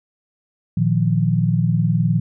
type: chord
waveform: sine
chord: Bb suspended fourth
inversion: none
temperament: just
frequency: 116.54 / 155.39 / 174.81 Hz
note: Bb2 / Eb3 / F3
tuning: 0 / -2 / +2 cents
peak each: -19 dBFS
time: 0.77-2.2 s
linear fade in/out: 5 ms
effects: none